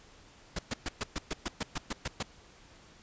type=noise bursts; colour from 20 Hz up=pink; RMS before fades=-33 dBFS; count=12; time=0.56-2.228 s; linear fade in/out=5 ms; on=29 ms; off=120 ms; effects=pink hiss -57 dBFS RMS until 3.02 s + resampled to 16000 Hz